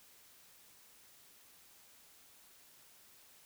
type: silence
effects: white hiss -62 dBFS RMS until 3.45 s